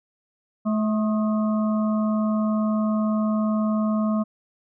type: harmonic tone with a mistuned harmonic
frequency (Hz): 215.4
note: A3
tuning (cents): -37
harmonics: 1 / 3 / 5 / 6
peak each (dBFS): -20 / -30 / -34 / -36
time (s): 0.65-4.24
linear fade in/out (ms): 20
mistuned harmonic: 6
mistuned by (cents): -62
effects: none